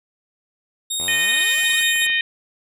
20% pulse tone with vibrato, 3707 Hz, A#7, 10 cents flat, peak -16 dBFS, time 0.9-2.07 s, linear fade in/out 10 ms, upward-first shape sine, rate 2.7 Hz, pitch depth 8 cents each way
5% pulse exponential sweep, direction up, 74.1 to 1637 Hz, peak -23 dBFS, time 1-1.83 s, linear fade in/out 0 ms
harmonic tone, 616 Hz, D#5, 17 cents flat, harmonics 3 / 4 / 5 / 6, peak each -20 / -22 / -24 / -26 dBFS, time 1.08-2.21 s, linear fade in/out 2 ms
clicks, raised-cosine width 0.5 ms, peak -25 dBFS, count 12, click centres 1.32 / 1.365 / 1.408 / 1.583 / 1.635 / 1.696 / 1.733 / 1.81 / 1.96 / 2.019 / 2.065 / 2.1 s
effects none

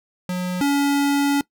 square tone pair in turn, 180.9 / 283 Hz, F#3 / C#4, -39 / +36 cents, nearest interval minor sixth, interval 775 cents, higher second, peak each -23 / -17 dBFS, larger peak second, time 0.29-0.61 / 0.61-1.41 s, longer second, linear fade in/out 2 ms, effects noise-tail reverb RT60 0.1 s tail -21 dB re dry

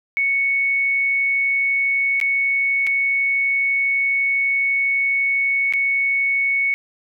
sine tone with dropouts, 2217 Hz, C#7, in tune, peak -16 dBFS, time 0.17-6.74 s, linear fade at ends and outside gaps 0 ms, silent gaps 2.201-2.213 / 2.867-2.871 / 5.725-5.736 s, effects none

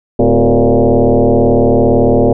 sine tone with frequency modulation, 100 Hz, G2, 35 cents sharp, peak -6 dBFS, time 0.19-2.33 s, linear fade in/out 5 ms, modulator 119 Hz, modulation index 4.6, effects none

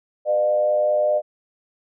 sine tone with frequency modulation, 605 Hz, D#5, 49 cents flat, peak -16 dBFS, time 0.25-1.22 s, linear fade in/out 50 ms, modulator 105 Hz, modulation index 0.54, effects none

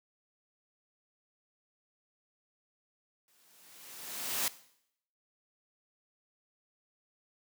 white noise with exponential growth, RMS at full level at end -30 dBFS, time 3.28-4.48 s, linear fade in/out 1 ms, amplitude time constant 260 ms, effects noise-tail reverb RT60 0.7 s tail -17 dB re dry + high-pass 150 Hz 12 dB/octave

